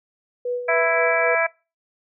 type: tone with tremolo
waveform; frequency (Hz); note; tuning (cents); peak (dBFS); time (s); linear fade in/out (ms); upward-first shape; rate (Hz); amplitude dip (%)
sine; 490.8; B4; -11; -21; 0.45-1.35; 5; sine; 3.8; 60
type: harmonic tone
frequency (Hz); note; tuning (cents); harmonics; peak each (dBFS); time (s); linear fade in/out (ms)
330.7; E4; +6; 2 / 3 / 4 / 5 / 6 / 7; -20 / -28 / -27 / -24 / -29 / -23; 0.68-1.47; 10
effects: noise-tail reverb RT60 0.3 s tail -24 dB re dry